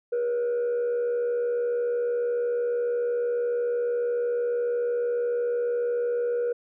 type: tone with frequency modulation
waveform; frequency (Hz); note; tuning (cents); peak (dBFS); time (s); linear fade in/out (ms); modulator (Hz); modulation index
sine; 480; B4; -49; -21; 0.12-6.53; 10; 73.9; 0.27
effects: tanh soft clip ceiling -22 dBFS